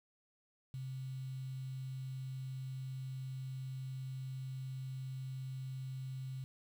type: tone with quantisation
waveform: sine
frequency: 131.4 Hz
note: C3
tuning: 8 cents sharp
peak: -40 dBFS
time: 0.74-6.44 s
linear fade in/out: 0 ms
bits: 10
effects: none